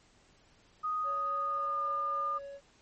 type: tone with pitch glide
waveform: sine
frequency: 1244.5 to 1210.5 Hz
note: D#6 to D#6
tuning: 0 to -48 cents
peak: -30 dBFS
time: 0.83-2.39 s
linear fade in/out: 20 ms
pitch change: -48 cents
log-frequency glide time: 1.31-1.84 s
type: tone with tremolo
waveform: triangle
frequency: 559 Hz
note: C#5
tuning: 14 cents sharp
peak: -39 dBFS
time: 1.03-2.61 s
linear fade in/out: 50 ms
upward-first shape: triangle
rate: 3.7 Hz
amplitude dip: 30%
effects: pink hiss -64 dBFS RMS until 2.81 s + MP3 32 kbps